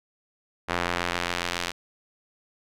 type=tone with band-pass filter sweep; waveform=sawtooth; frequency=87.31 Hz; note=F2; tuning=in tune; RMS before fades=-29 dBFS; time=0.68-1.72 s; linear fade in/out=20 ms; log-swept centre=1500 to 3600 Hz; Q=0.72; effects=none